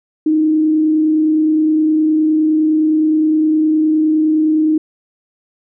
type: tone with frequency modulation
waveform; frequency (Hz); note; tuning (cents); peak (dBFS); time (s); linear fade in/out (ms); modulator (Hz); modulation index
sine; 311.1; D#4; 0; -10; 0.26-4.78; 5; 29.7; 0.22
effects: none